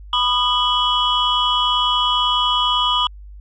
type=tone cluster; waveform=sine; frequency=991 / 1227 / 2985 / 3315 Hz; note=B5 / D#6 / F#7 / G#7; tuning=+6 / -25 / +15 / -4 cents; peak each=-20 dBFS; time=0.13-3.07 s; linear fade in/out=2 ms; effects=tanh soft clip ceiling -6 dBFS + added 50 Hz sine -35 dBFS peak until 3.4 s